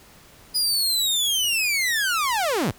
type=linear sweep; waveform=sawtooth; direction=down; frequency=4978 to 69.3 Hz; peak=-17 dBFS; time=0.54-2.72 s; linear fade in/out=20 ms; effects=pink hiss -50 dBFS RMS until 2.78 s